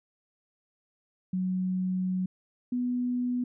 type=tone pair in turn; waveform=sine; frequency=185 / 246.9 Hz; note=F#3 / B3; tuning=0 / 0 cents; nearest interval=perfect fourth; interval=500 cents; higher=second; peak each=-26 dBFS; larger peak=neither; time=1.33-2.26 / 2.72-3.44 s; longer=first; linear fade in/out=5 ms; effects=none